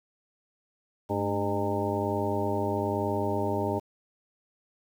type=harmonic tone with a mistuned harmonic; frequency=101.1 Hz; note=G#2; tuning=46 cents flat; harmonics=1 / 2 / 3 / 4 / 5 / 6 / 8 / 9; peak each=-33 / -35 / -34 / -32 / -38 / -33 / -36 / -34 dBFS; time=1.09-3.8 s; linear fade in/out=20 ms; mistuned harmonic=2; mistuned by=+110 cents; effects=9-bit